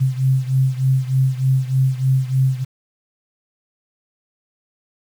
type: beating tone pair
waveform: sine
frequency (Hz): 130.81 / 134.11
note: C3 / C3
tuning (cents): 0 / +43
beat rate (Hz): 3.3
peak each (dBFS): -16 / -19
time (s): 0-2.65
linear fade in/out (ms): 20
effects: 7-bit